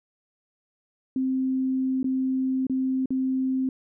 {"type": "tone with dropouts", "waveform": "sine", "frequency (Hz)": 261.6, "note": "C4", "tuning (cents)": 0, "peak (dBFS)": -22, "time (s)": [1.16, 3.69], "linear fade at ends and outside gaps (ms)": 2, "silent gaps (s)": [[2.03, 2.043], [2.668, 2.697], [3.058, 3.105]], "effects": []}